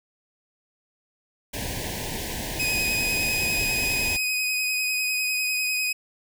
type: band-stop noise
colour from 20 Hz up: pink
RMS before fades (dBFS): -31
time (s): 1.53-4.17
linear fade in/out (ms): 10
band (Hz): 1000 to 1600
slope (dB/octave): 96
type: tone with vibrato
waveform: sawtooth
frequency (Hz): 2510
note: D#7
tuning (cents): +15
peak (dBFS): -20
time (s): 2.59-5.93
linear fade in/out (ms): 10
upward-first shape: triangle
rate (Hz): 10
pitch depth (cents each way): 24
effects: none